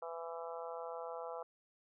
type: harmonic tone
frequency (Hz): 166.7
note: E3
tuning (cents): +20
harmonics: 3 / 4 / 5 / 6 / 7 / 8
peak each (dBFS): -45 / -47 / -49 / -51 / -52 / -53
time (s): 0.02-1.43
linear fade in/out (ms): 5
effects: none